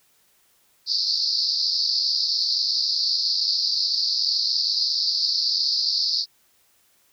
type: band-pass noise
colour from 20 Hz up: pink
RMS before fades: -23 dBFS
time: 0.86-6.26 s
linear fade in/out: 50 ms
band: 4300 to 5100 Hz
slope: 96 dB/octave
effects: white hiss -62 dBFS RMS until 7.12 s